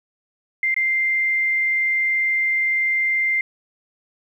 sine tone with dropouts, 2093 Hz, C7, in tune, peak -17 dBFS, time 0.63-3.41 s, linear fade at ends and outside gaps 2 ms, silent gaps 0.743-0.764 s, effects 9-bit

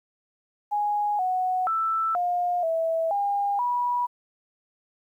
sine tone with pitch steps, 829 / 739 / 1324 / 710 / 654 / 807 / 974 Hz, G#5 / F#5 / E6 / F5 / E5 / G#5 / B5, -3 / -2 / +7 / +28 / -14 / -50 / -24 cents, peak -22 dBFS, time 0.71-4.07 s, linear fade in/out 20 ms, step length 480 ms, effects 10-bit

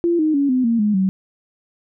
sine tone with pitch steps, 342.5 / 310.5 / 281.4 / 255.1 / 231.2 / 209.6 / 190.01 Hz, F4 / D#4 / C#4 / C4 / A#3 / G#3 / F#3, -34 / -3 / +26 / -44 / -14 / +16 / +46 cents, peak -14 dBFS, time 0.04-1.09 s, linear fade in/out 0 ms, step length 150 ms, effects none

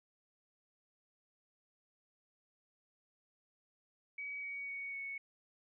sine tone with pitch steps, 2269 / 2251 / 2233 / 2215 Hz, C#7 / C#7 / C#7 / C#7, +40 / +26 / +12 / -2 cents, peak -40 dBFS, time 4.18-5.18 s, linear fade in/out 5 ms, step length 250 ms, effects none

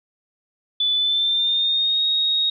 sine tone with pitch glide, 3483 to 3755 Hz, A7 to A#7, -18 to +12 cents, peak -17 dBFS, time 0.8-2.5 s, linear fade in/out 5 ms, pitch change +130 cents, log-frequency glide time 0.94-2.04 s, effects none

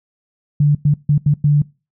sine tone bursts at uneven times, 146.4 Hz, D3, 5 cents flat, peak -9 dBFS, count 5, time 0.6-0.75 / 0.85-0.94 / 1.09-1.18 / 1.26-1.34 / 1.44-1.62 s, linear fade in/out 5 ms, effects noise-tail reverb RT60 0.3 s tail -23 dB re dry

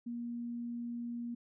sine tone, 237.4 Hz, A#3, 32 cents sharp, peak -37 dBFS, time 0.06-1.35 s, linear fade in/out 10 ms, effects none

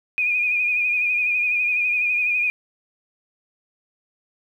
sine tone with vibrato, 2457 Hz, D#7, 22 cents flat, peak -18 dBFS, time 0.18-2.5 s, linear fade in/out 0 ms, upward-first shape sine, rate 12 Hz, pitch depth 42 cents each way, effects 9-bit

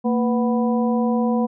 harmonic tone with a mistuned harmonic, 246.9 Hz, B3, in tune, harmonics 1 / 2 / 3 / 4, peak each -18 / -24 / -28 / -30 dBFS, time 0.04-1.47 s, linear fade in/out 20 ms, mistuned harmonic 1, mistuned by -130 cents, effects none

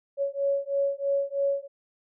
sine beating tone pair, 556 / 559.1 Hz, C#5 / C#5, +5 / +15 cents, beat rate 3.1 Hz, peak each -27 dBFS, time 0.17-1.68 s, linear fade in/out 50 ms, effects none

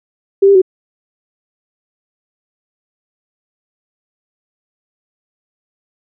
sine tone with pitch steps, 393 / 397.4 / 374.2 Hz, G4 / G4 / F#4, +4 / +24 / +20 cents, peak -4 dBFS, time 0.42-0.618 s, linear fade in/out 10 ms, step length 66 ms, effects none

